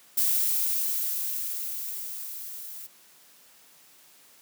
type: noise with level ramp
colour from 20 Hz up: violet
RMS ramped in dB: -23 to -41 dBFS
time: 0.17-2.87 s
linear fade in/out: 10 ms
effects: white hiss -56 dBFS RMS until 4.41 s + high-pass 150 Hz 12 dB/octave